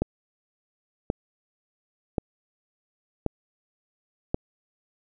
click train, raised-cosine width 2 ms, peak -10 dBFS, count 5, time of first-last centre 0.02-4.344 s, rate 0.925 Hz, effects none

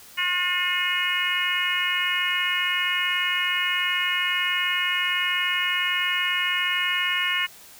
harmonic tone with a mistuned harmonic, 358.7 Hz, F4, 46 cents sharp, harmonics 3 / 4 / 5 / 6 / 7 / 8, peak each -32 / -32 / -28 / -27 / -31 / -26 dBFS, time 0.17-7.47 s, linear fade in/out 20 ms, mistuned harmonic 8, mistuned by +21 cents, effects white hiss -47 dBFS RMS until 7.79 s

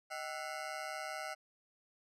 20% pulse ring-modulated tone, 698.5 Hz, F5, in tune, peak -32 dBFS, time 0.1-1.35 s, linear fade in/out 20 ms, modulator 72.3 Hz, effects low-pass 10000 Hz 12 dB/octave

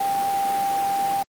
sine tone in noise, 791 Hz, G5, 15 cents sharp, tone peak -20 dBFS, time 0-1.23 s, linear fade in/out 5 ms, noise pink, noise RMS -32 dBFS, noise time 0-1.23 s, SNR +9 dB, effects high-pass 200 Hz 12 dB/octave + Opus 32 kbps

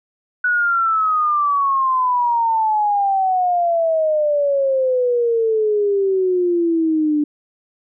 sine exponential sweep, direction down, 1480 to 293.7 Hz, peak -14 dBFS, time 0.44-7.24 s, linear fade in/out 5 ms, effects none

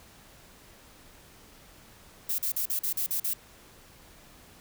violet noise bursts, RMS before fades -29 dBFS, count 8, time 2.29-3.336 s, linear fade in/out 5 ms, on 94 ms, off 42 ms, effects pink hiss -54 dBFS RMS until 4.6 s

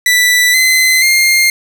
sawtooth tone with pitch steps, 1975.5 / 2045 / 2117 Hz, B6 / C7 / C7, 0 / -40 / +20 cents, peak -4 dBFS, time 0.06-1.5 s, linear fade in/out 2 ms, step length 480 ms, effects none

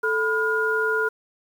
sine tone cluster, 438.2 / 994 / 1424 Hz, A4 / B5 / F6, -7 / +11 / +33 cents, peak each -24 / -30 / -22 dBFS, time 0.03-1.09 s, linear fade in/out 10 ms, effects 8-bit

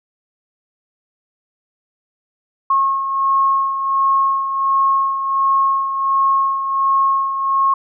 sine beating tone pair, 1086 / 1087.4 Hz, C#6 / C#6, -36 / -34 cents, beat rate 1.4 Hz, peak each -14 / -22 dBFS, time 2.7-7.74 s, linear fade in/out 5 ms, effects none

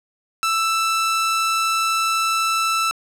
sawtooth tone, 1324 Hz, E6, 7 cents sharp, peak -14 dBFS, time 0.43-2.91 s, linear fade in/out 0 ms, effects low-pass 11000 Hz 12 dB/octave + 8-bit

